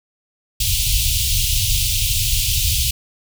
pink band-stop noise, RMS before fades -18 dBFS, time 0.6-2.91 s, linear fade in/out 5 ms, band 120 to 2700 Hz, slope 48 dB/octave, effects none

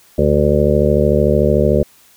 harmonic tone, 73.42 Hz, D2, in tune, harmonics 1 / 2 / 3 / 5 / 6 / 7 / 8, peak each -18 / -18 / -18 / -18 / -18 / -18 / -18 dBFS, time 0.18-1.83 s, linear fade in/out 5 ms, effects white hiss -49 dBFS RMS until 2.16 s

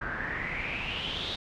pink noise with low-pass filter sweep, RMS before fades -34 dBFS, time 0.01-1.36 s, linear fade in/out 10 ms, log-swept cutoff 1500 to 3800 Hz, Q 8.3, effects none

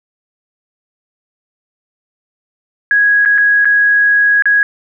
sine tone with dropouts, 1659 Hz, G#6, 2 cents flat, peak -7 dBFS, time 2.91-4.63 s, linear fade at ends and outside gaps 1 ms, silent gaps 3.251-3.258 / 3.379-3.382 / 3.647-3.654 / 4.423-4.456 s, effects none

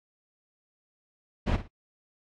brown noise with echo, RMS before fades -25 dBFS, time 1.46-1.57 s, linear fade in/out 20 ms, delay 56 ms, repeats 2, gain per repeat -12 dB, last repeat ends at 1.682 s, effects low-pass 4000 Hz 12 dB/octave + AAC 32 kbps

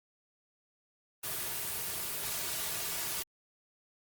white noise with comb filter, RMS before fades -36 dBFS, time 1.23-3.23 s, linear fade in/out 10 ms, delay 3.8 ms, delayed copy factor -0.55, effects Opus 24 kbps

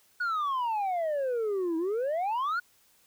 sine exponential two-way sweep, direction down then up, 1480 to 318.1 to 1480 Hz, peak -24 dBFS, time 0.2-2.6 s, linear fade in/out 10 ms, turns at 1.77 s, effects tanh soft clip ceiling -26 dBFS + white hiss -64 dBFS RMS until 3.06 s

